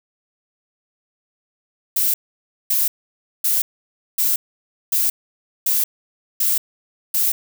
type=noise bursts; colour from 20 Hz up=violet; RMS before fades=-18 dBFS; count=8; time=1.96-7.32 s; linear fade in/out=5 ms; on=180 ms; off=560 ms; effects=none